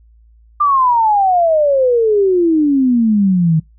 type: exponential sweep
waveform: sine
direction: down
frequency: 1200 to 154.5 Hz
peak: -9 dBFS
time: 0.6-3.6 s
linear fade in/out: 10 ms
effects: noise-tail reverb RT60 0.2 s tail -25 dB re dry + added 56 Hz sine -44 dBFS peak until 3.78 s